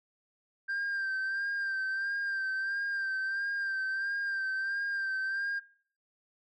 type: tone with vibrato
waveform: sine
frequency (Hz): 1581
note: G6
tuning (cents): +14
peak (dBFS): -28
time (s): 0.68-5.6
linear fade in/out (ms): 20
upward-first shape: sine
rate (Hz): 1.5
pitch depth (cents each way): 39
effects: noise-tail reverb RT60 0.5 s tail -20 dB re dry + tanh soft clip ceiling -29 dBFS